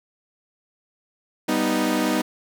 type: chord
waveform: sawtooth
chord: G augmented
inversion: none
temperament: equal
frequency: 196 / 246.9 / 311.1 Hz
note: G3 / B3 / D#4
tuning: 0 / 0 / 0 cents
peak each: -23 / -20 / -19 dBFS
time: 1.48-2.22 s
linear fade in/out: 10 ms
effects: none